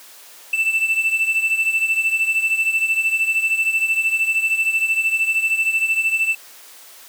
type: beating tone pair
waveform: triangle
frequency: 2653 / 2666 Hz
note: E7 / E7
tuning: +10 / +19 cents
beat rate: 13 Hz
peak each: -16 / -21 dBFS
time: 0.53-6.35 s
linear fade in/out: 5 ms
effects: white hiss -43 dBFS RMS until 7.08 s + high-pass 400 Hz 12 dB/octave